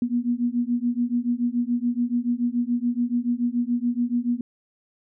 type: beating tone pair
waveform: sine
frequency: 237.6 / 244.6 Hz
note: A#3 / B3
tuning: +33 / -16 cents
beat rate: 7 Hz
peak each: -24 dBFS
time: 0.02-4.41 s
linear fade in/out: 2 ms
effects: none